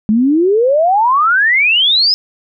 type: exponential sweep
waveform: sine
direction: up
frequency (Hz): 206.7 to 5200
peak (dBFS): -8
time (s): 0.09-2.14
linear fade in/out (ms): 0
effects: none